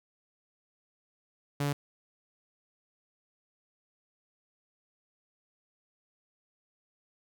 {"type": "tone", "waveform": "sawtooth", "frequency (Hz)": 143.4, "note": "D3", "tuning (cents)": -41, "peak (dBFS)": -24, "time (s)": [1.6, 1.73], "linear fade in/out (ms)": 5, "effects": []}